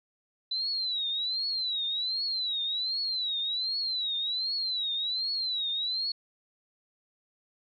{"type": "tone with vibrato", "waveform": "sine", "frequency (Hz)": 3988, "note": "B7", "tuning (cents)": 16, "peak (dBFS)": -28, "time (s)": [0.51, 6.12], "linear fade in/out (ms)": 5, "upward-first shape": "triangle", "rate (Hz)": 1.3, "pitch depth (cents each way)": 170, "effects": []}